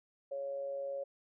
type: tone with amplitude modulation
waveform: sine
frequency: 554 Hz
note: C#5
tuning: 1 cent flat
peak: -34 dBFS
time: 0.31-1.04 s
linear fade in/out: 10 ms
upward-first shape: sine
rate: 139 Hz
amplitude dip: 45%
effects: none